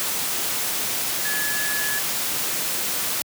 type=tone in noise; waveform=sine; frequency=1703 Hz; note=G#6; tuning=43 cents sharp; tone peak=-26 dBFS; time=1.25-1.99 s; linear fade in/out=0 ms; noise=white; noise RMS=-25 dBFS; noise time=0-3.22 s; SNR=-4 dB; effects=high-pass 100 Hz 12 dB/octave